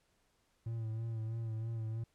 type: tone with vibrato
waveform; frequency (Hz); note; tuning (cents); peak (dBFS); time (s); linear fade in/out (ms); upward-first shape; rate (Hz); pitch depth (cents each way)
triangle; 112.6; A2; +40; -34; 0.66-2.04; 5; sine; 3.1; 39
effects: pink hiss -75 dBFS RMS until 2.14 s + low-pass 11000 Hz 12 dB/octave